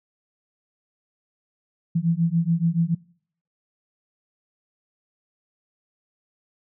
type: beating tone pair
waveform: sine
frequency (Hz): 163.9 / 170.9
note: E3 / F3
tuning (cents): -10 / -37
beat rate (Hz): 7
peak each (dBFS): -22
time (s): 1.95-2.95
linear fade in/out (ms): 10
effects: noise-tail reverb RT60 0.6 s tail -24 dB re dry